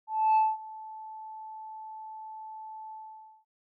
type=tone with ADSR envelope; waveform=sine; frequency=873 Hz; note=A5; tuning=14 cents flat; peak=-17 dBFS; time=0.07-3.45 s; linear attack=290 ms; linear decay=210 ms; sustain=-23 dB; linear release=530 ms; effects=noise-tail reverb RT60 0.1 s tail -23 dB re dry + tanh soft clip ceiling -18 dBFS